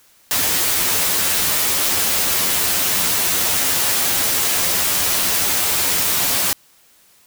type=noise with comb filter; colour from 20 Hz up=white; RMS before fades=-18 dBFS; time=0.31-6.53 s; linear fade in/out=0 ms; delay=11 ms; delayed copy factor=+0.65; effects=white hiss -53 dBFS RMS until 7.26 s